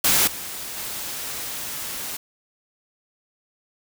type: noise with level steps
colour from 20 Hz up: white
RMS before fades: -18 / -33 / -31 dBFS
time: 0.04-2.17 s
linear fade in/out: 5 ms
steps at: 0.27 / 0.77 s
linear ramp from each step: 5 ms
effects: none